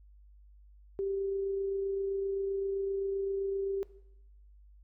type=tone with amplitude modulation; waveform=sine; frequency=392 Hz; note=G4; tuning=in tune; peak=-29 dBFS; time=0.99-3.83 s; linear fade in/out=0 ms; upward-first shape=sine; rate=27.7 Hz; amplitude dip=25%; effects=noise-tail reverb RT60 0.8 s tail -18 dB re dry + added 50 Hz sine -54 dBFS peak until 4.83 s